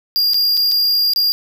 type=tone with dropouts; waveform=square; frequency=4812 Hz; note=D8; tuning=41 cents sharp; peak=-13 dBFS; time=0.16-1.32 s; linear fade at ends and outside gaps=0 ms; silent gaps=0.335-0.343 / 0.57-0.574 / 0.715-0.719 / 1.135-1.161 s; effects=none